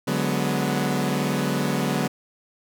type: chord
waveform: sawtooth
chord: G# half-diminished seventh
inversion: second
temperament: equal with one note detuned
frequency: 145.31 / 185 / 207.7 / 246.9 Hz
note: D3 / F#3 / G#3 / B3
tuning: -18 / 0 / 0 / 0 cents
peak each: -23 / -23 / -25 / -23 dBFS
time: 0.07-2.08 s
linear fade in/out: 10 ms
effects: none